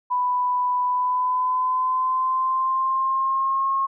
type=tone with pitch glide; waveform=sine; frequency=992 to 1081.8 Hz; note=B5 to C#6; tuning=+7 to -43 cents; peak=-19 dBFS; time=0.1-3.87 s; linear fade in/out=20 ms; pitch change=+150 cents; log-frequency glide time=0.85-3.72 s; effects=none